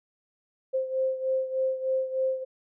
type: beating tone pair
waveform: sine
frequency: 523.3 / 526.6 Hz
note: C5 / C5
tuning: 0 / +11 cents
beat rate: 3.3 Hz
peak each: -26 / -31 dBFS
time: 0.73-2.45 s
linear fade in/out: 20 ms
effects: none